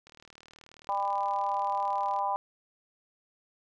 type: click train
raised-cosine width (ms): 0.2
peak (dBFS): -34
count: 83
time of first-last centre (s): 0.07-2.189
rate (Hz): 38.7
type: harmonic tone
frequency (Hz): 199.4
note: G3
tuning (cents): +30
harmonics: 3 / 4 / 5 / 6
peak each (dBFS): -38 / -30 / -30 / -42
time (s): 0.89-2.36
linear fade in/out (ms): 0
effects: none